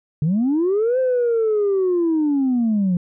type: linear two-way sweep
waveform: sine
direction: up then down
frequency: 140 to 523.3 to 172.1 Hz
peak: -14 dBFS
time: 0.22-2.97 s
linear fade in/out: 2 ms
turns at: 0.99 s
effects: tanh soft clip ceiling -13 dBFS